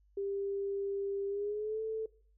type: tone with pitch glide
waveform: sine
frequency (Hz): 397 to 440.5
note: G4 to A4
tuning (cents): +22 to +2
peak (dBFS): -33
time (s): 0.17-2.06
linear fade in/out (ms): 5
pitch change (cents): +180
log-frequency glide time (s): 1.28-1.81
effects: noise-tail reverb RT60 0.5 s tail -21 dB re dry + added 50 Hz sine -64 dBFS peak until 2.37 s